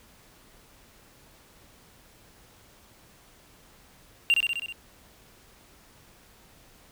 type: tone with echo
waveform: triangle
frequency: 2777 Hz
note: F7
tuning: 10 cents flat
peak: -15 dBFS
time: 4.3-4.34 s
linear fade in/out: 0 ms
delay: 64 ms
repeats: 6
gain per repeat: -3 dB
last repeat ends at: 4.724 s
effects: tanh soft clip ceiling -11 dBFS + pink hiss -56 dBFS RMS until 6.91 s